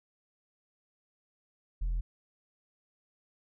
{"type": "tone with tanh clipping", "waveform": "triangle", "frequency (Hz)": 42.01, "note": "E1", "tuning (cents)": 34, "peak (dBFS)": -29, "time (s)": [1.81, 2.01], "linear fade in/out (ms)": 10, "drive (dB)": 7, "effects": []}